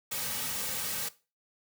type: noise with comb filter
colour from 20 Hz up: white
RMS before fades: -34 dBFS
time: 0.11-1.09 s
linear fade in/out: 10 ms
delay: 2.9 ms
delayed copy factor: -0.65
effects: noise-tail reverb RT60 0.3 s tail -17 dB re dry